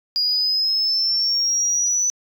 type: exponential sweep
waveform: sine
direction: up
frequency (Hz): 4851 to 6000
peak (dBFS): -16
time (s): 0.16-2.1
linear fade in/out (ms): 0
effects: tanh soft clip ceiling -13 dBFS

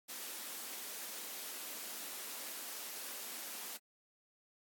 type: high-pass noise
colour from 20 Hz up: white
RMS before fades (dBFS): -45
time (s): 0.08-3.78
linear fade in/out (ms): 20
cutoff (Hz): 200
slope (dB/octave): 48
effects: AAC 64 kbps

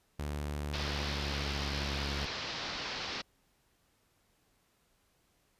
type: tone with pitch glide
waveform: sawtooth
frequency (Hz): 73.42 to 70.55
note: D2 to C#2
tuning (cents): 0 to +31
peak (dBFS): -31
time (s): 0.19-2.26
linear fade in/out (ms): 5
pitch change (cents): -69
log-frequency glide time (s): 0.63-1.56
type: low-pass noise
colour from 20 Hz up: white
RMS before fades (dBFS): -39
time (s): 0.73-3.22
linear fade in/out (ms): 10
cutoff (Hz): 5200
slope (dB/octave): 48
effects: pink hiss -72 dBFS RMS until 5.59 s + resampled to 32000 Hz

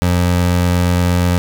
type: tone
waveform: 25% pulse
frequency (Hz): 88.5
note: F2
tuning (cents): +23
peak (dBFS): -8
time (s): 0.02-1.38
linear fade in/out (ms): 0
effects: none

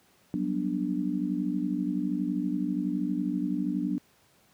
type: chord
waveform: sine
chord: G major seventh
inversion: third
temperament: just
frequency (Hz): 183.75 / 196 / 245 / 294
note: F#3 / G3 / B3 / D4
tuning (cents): -12 / 0 / -14 / +2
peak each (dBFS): -32 / -35 / -32 / -30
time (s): 0.34-3.98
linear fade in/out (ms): 0
effects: pink hiss -63 dBFS RMS until 4.53 s + high-pass 100 Hz 12 dB/octave

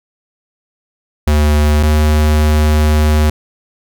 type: tone pair in turn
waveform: square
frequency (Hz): 74.8 / 76.11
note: D2 / D#2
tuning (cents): +32 / -38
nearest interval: unison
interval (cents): 30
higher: second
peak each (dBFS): -9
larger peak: neither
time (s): 1.27-1.83 / 1.83-3.3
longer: second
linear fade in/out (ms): 5
effects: none

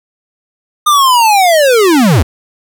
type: linear sweep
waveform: square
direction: down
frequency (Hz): 1226 to 64.6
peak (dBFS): -6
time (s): 0.86-2.23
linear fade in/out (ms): 10
effects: none

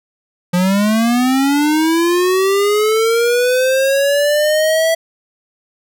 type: linear sweep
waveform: square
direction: up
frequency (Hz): 174.61 to 659.3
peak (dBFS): -12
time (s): 0.53-4.95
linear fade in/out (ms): 10
effects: none

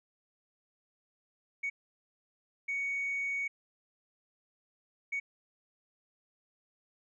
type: tone bursts at uneven times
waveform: sine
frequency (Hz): 2233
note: C#7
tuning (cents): +12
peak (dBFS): -30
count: 3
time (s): 1.63-1.7 / 2.68-3.48 / 5.12-5.2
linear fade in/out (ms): 10
effects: tanh soft clip ceiling -28 dBFS

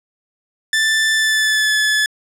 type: tone with pitch glide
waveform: sawtooth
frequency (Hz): 1765 to 1722.7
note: A6 to A6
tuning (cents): +5 to -37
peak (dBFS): -10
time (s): 0.73-2.06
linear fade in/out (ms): 2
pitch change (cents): -42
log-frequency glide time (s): 1.14-1.75
effects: low-pass 10000 Hz 12 dB/octave

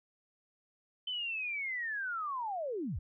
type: linear sweep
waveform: sine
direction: down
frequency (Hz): 3072 to 50.5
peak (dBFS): -34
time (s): 1.07-2.99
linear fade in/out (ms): 5
effects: none

